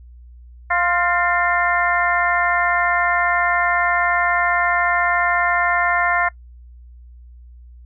harmonic tone with a mistuned harmonic, 349.2 Hz, F4, in tune, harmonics 2 / 3 / 4 / 5 / 6, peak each -21 / -22 / -22 / -21 / -24 dBFS, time 0.7-6.29 s, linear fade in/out 10 ms, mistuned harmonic 5, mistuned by +47 cents, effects noise-tail reverb RT60 0.1 s tail -23 dB re dry + added 60 Hz sine -39 dBFS peak until 7.85 s

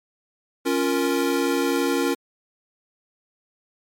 square chord, Bb minor, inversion first, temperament equal, 277.2 / 349.2 / 466.2 Hz, Db4 / F4 / Bb4, 0 / 0 / 0 cents, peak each -24 / -25 / -26 dBFS, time 0.65-2.15 s, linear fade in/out 20 ms, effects MP3 64 kbps

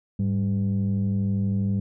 sine tone pair together, 103.5 / 195.95 Hz, G#2 / G3, -5 / 0 cents, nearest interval major seventh, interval 1105 cents, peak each -22 dBFS, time 0.19-1.8 s, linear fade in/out 5 ms, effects tanh soft clip ceiling -18 dBFS

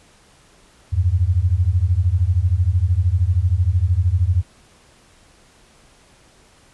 sine beating tone pair, 83.1 / 96.1 Hz, E2 / G2, +15 / -34 cents, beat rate 13 Hz, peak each -17 dBFS, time 0.92-4.43 s, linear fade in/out 20 ms, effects pink hiss -52 dBFS RMS until 6.73 s + resampled to 24000 Hz

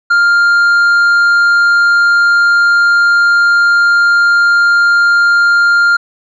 sine tone with tanh clipping, 1400 Hz, F6, 4 cents sharp, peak -7 dBFS, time 0.1-5.97 s, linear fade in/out 10 ms, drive 5 dB, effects none

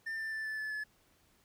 triangle tone with pitch steps, 1794 / 1778.5 / 1763.2 / 1748 / 1732.9 / 1717.9 Hz, A6 / A6 / A6 / A6 / A6 / A6, +33 / +18 / +3 / -12 / -27 / -42 cents, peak -34 dBFS, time 0.06-0.84 s, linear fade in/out 10 ms, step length 130 ms, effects pink hiss -69 dBFS RMS until 1.44 s

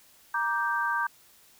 sine chord, G minor, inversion first, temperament just, 940.8 / 1176 / 1568 Hz, Bb5 / D6 / G6, +16 / +2 / 0 cents, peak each -30 / -31 / -28 dBFS, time 0.34-1.07 s, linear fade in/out 5 ms, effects white hiss -58 dBFS RMS until 1.59 s

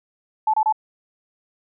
sine tone bursts, 868 Hz, A5, 24 cents flat, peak -15 dBFS, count 3, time 0.47-0.725 s, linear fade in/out 5 ms, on 67 ms, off 27 ms, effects none

